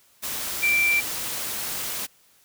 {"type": "tone in noise", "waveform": "sine", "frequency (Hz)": 2349, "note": "D7", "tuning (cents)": 0, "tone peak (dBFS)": -18, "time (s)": [0.62, 1.01], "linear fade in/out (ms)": 20, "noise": "white", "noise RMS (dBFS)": -30, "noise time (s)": [0.22, 2.07], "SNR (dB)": 9, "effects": ["white hiss -59 dBFS RMS until 2.44 s"]}